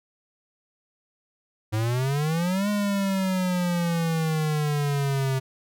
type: exponential two-way sweep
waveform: square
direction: up then down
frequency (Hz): 105.8 to 208.1 to 131.6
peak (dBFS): -23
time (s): 1.72-5.4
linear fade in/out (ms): 20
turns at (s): 2.69
effects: none